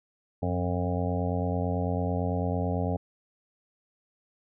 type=harmonic tone with a mistuned harmonic; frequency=89 Hz; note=F2; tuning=33 cents sharp; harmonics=1 / 2 / 3 / 5 / 6 / 7 / 8 / 9; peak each=-29 / -32 / -34 / -36 / -37 / -37 / -38 / -39 dBFS; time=0.42-2.97 s; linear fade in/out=10 ms; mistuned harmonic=1; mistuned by=+64 cents; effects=none